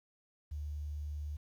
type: tone with quantisation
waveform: sine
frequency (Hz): 74.2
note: D2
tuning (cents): +18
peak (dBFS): -37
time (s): 0.51-1.37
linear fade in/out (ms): 10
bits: 11
effects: none